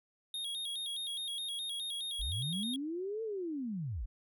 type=tone with vibrato; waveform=square; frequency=3500 Hz; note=A7; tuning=10 cents flat; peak=-37 dBFS; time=0.34-2.76 s; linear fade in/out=2 ms; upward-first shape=square; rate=4.8 Hz; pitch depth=95 cents each way
type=linear two-way sweep; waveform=sine; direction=up then down; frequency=36.71 to 455.9 to 36.71 Hz; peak=-35 dBFS; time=2.19-4.06 s; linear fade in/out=10 ms; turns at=3.23 s
effects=none